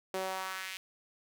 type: tone with high-pass filter sweep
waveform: sawtooth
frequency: 188.7 Hz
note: F#3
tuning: 34 cents sharp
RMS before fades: -38 dBFS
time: 0.14-0.77 s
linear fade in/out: 0 ms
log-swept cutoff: 430 to 2600 Hz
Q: 1.8
effects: none